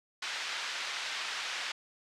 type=band-pass noise; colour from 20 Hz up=pink; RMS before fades=-37 dBFS; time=0.22-1.72 s; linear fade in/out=5 ms; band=1500 to 4900 Hz; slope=12 dB/octave; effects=low-pass 8000 Hz 12 dB/octave